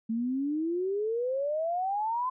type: exponential sweep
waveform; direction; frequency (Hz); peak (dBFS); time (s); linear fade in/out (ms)
sine; up; 220 to 1038; -27; 0.09-2.3; 10
effects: none